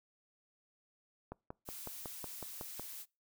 click train, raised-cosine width 1 ms, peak -29 dBFS, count 9, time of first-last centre 1.32-2.796 s, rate 5.42 Hz
blue noise, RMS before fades -47 dBFS, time 1.65-3.06 s, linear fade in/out 50 ms
effects noise-tail reverb RT60 0.3 s tail -26 dB re dry

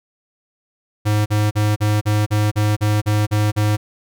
square tone bursts, 105.4 Hz, G#2, 26 cents sharp, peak -15 dBFS, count 11, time 1.05-3.77 s, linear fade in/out 20 ms, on 210 ms, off 41 ms, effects none

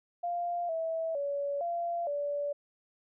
sine tone with pitch steps, 697 / 652 / 567 / 687 / 577 Hz, F5 / E5 / C#5 / F5 / D5, -4 / -19 / +39 / -29 / -31 cents, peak -30 dBFS, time 0.23-2.53 s, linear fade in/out 10 ms, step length 460 ms, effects none

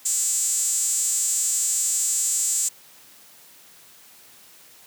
sawtooth tone with high-pass filter, 287.4 Hz, D4, 37 cents flat, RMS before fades -23 dBFS, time 0.05-2.69 s, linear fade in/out 10 ms, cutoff 7500 Hz, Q 7.4, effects white hiss -50 dBFS RMS until 4.86 s + high-pass 100 Hz 12 dB/octave

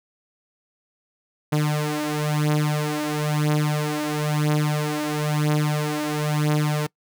sawtooth beating tone pair, 150 / 151 Hz, D3 / D3, +37 / +48 cents, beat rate 1 Hz, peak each -19 / -20 dBFS, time 1.52-6.87 s, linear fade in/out 10 ms, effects noise-tail reverb RT60 0.1 s tail -24 dB re dry

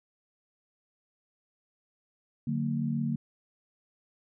sine chord, D augmented, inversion none, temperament just, 146.83 / 183.54 / 229.4 Hz, D3 / F#3 / A#3, 0 / -14 / -28 cents, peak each -31 / -36 / -30 dBFS, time 2.47-3.16 s, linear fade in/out 5 ms, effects none

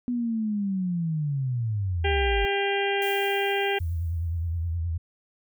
sine linear sweep, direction down, 247.7 to 46.25 Hz, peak -24 dBFS, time 0.08-2.45 s, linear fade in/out 0 ms
harmonic tone, 398.4 Hz, G4, 28 cents sharp, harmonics 1 / 2 / 4 / 5 / 6 / 7 / 8, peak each -26 / -29 / -32 / -33 / -34 / -34 / -35 dBFS, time 2.04-3.79 s, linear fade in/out 10 ms
violet noise with exponential decay, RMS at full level -37 dBFS, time 3.02-4.77 s, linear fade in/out 1 ms, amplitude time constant 380 ms
sine tone with vibrato, 83.8 Hz, E2, 29 cents sharp, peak -25 dBFS, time 3.8-4.98 s, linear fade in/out 10 ms, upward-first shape triangle, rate 9.6 Hz, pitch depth 89 cents each way
effects none

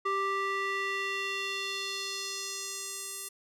square tone with band-pass filter sweep, 392 Hz, G4, in tune, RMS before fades -34 dBFS, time 0.05-3.29 s, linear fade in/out 10 ms, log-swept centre 1200 to 10000 Hz, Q 1.7, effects none

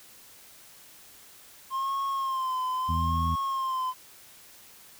triangle tone with vibrato, 1056 Hz, C6, 16 cents sharp, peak -25 dBFS, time 1.7-3.94 s, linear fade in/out 50 ms, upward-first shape sine, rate 0.77 Hz, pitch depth 61 cents each way
harmonic tone, 82.6 Hz, E2, 4 cents sharp, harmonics 1 / 2 / 3, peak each -27 / -33 / -37 dBFS, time 2.88-3.36 s, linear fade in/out 20 ms
effects white hiss -52 dBFS RMS until 4.99 s

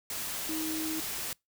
sine tone in noise, 316.2 Hz, D#4, 28 cents sharp, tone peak -33 dBFS, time 0.49-1 s, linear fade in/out 2 ms, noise white, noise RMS -36 dBFS, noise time 0.1-1.33 s, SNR 0 dB, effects noise-tail reverb RT60 0.2 s tail -26 dB re dry

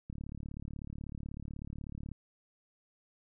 click train, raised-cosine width 5 ms, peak -30 dBFS, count 74, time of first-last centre 0.1-2.117 s, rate 36.2 Hz, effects none

